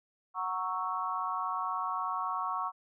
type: chord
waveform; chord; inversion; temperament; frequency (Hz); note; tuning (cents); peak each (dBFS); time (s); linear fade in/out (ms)
sine; F# dominant seventh; none; equal; 740 / 932.3 / 1108.7 / 1318.5; F#5 / A#5 / C#6 / E6; 0 / 0 / 0 / 0; -39 / -38 / -33 / -39; 0.34-2.72; 50
effects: none